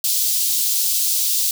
white high-pass noise, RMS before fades -19 dBFS, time 0.04-1.51 s, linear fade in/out 2 ms, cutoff 3700 Hz, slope 24 dB/octave, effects none

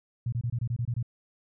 sine tone bursts, 118.9 Hz, A#2, 35 cents sharp, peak -26 dBFS, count 9, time 0.26-1.028 s, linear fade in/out 5 ms, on 64 ms, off 24 ms, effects none

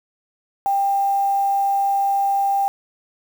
sine tone with quantisation, 793 Hz, G5, 20 cents sharp, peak -16 dBFS, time 0.66-2.68 s, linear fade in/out 0 ms, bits 6, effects none

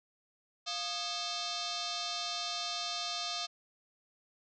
sine tone with frequency modulation, 267.7 Hz, C4, 40 cents sharp, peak -34 dBFS, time 0.66-3.47 s, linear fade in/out 20 ms, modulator 966 Hz, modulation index 5.5, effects none

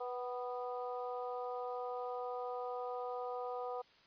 harmonic tone with a mistuned harmonic, 246.6 Hz, B3, 2 cents flat, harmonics 2 / 3 / 4 / 5, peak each -41 / -43 / -48 / -48 dBFS, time 0-3.82 s, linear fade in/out 10 ms, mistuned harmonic 3, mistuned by +21 cents, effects white hiss -65 dBFS RMS until 4.06 s + resampled to 11025 Hz

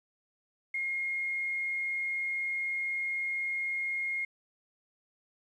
sine tone with quantisation, 2142 Hz, C7, 40 cents sharp, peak -30 dBFS, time 0.74-4.25 s, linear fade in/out 5 ms, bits 10, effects resampled to 22050 Hz

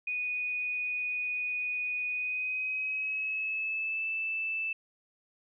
sine tone with pitch glide, 2477 to 2639 Hz, D#7 to E7, -8 to +1 cents, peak -30 dBFS, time 0.07-4.73 s, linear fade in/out 5 ms, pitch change +109 cents, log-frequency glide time 2.09-4.06 s, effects none

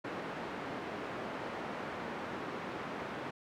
pink band-pass noise, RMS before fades -41 dBFS, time 0.04-3.31 s, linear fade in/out 10 ms, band 220 to 1800 Hz, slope 12 dB/octave, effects none

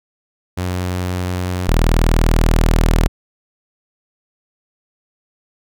sawtooth tone pair in turn, 90.6 / 40.19 Hz, F#2 / E1, -36 / -43 cents, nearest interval octave + major second, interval 1407 cents, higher first, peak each -15 / -7 dBFS, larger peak second, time 0.57-1.68 / 1.68-3.08 s, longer second, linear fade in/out 10 ms, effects none

